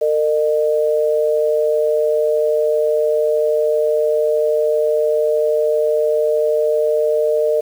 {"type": "tone pair together", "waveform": "sine", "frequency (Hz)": [455, 608], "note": ["A#4", "D#5"], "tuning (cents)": [-42, -40], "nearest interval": "perfect fourth", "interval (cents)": 502, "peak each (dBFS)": -16, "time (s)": [0.01, 7.61], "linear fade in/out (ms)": 10, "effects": ["7-bit"]}